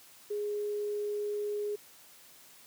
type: tone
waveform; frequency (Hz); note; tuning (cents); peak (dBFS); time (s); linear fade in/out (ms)
sine; 415.2; G#4; 0; -31; 0.3-1.76; 10
effects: white hiss -56 dBFS RMS until 2.66 s + high-pass 100 Hz 12 dB/octave